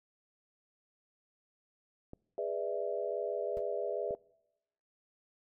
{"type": "clicks", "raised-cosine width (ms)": 2, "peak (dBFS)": -32, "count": 2, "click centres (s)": [2.134, 4.108]}
{"type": "chord", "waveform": "sine", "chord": "E dominant seventh", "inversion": "first", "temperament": "just", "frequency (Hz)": [412, 494.4, 593.3, 659.3], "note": ["G#4", "B4", "D5", "E5"], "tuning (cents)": [-14, 2, 18, 0], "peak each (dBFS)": -38, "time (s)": [2.38, 4.15], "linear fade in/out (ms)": 2}
{"type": "noise with exponential decay", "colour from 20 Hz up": "brown", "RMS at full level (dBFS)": -46, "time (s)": [3.57, 3.65], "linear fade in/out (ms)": 0, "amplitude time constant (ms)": 16}
{"effects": ["noise-tail reverb RT60 0.9 s tail -25 dB re dry"]}